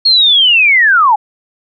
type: linear sweep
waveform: sine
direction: down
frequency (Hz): 4321 to 797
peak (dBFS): -5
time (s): 0.05-1.16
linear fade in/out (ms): 10
effects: none

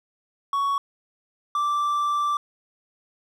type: tone pair in turn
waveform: triangle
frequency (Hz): 1117 / 1171.6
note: C#6 / D6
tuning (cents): +13 / -5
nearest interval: minor second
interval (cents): 82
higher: second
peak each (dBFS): -19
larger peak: neither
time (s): 0.53-0.78 / 1.55-2.37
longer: second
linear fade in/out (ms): 2
effects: none

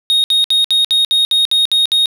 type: tone bursts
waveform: triangle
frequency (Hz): 3729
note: A#7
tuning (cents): 0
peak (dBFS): -8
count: 10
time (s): 0.1-2.058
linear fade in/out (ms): 0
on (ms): 140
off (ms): 62
effects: none

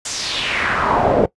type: noise with band-pass filter sweep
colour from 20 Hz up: brown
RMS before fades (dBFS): -18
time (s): 0.05-1.26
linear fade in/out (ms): 5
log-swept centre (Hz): 7300 to 450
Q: 2.7
effects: noise-tail reverb RT60 0.1 s tail -19 dB re dry + resampled to 24000 Hz

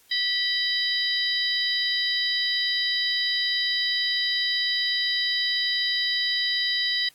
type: harmonic tone with a mistuned harmonic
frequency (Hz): 979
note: B5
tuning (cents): -15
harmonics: 2 / 3 / 4 / 5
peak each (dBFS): -28 / -29 / -26 / -29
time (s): 0.11-7.09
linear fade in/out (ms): 5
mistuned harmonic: 3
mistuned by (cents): +90
effects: white hiss -58 dBFS RMS until 7.14 s + AAC 64 kbps

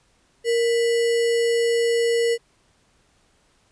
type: tone with sample-and-hold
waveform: sine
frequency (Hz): 466.2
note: A#4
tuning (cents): 0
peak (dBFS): -17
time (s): 0.44-2.38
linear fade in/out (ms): 50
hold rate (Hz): 2450
effects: pink hiss -62 dBFS RMS until 3.71 s + resampled to 22050 Hz

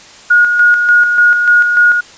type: tone with tremolo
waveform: sine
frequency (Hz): 1441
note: F#6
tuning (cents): -46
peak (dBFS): -4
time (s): 0.3-2.01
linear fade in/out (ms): 10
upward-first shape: square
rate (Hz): 3.4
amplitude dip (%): 45
effects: white hiss -37 dBFS RMS until 2.17 s + resampled to 16000 Hz

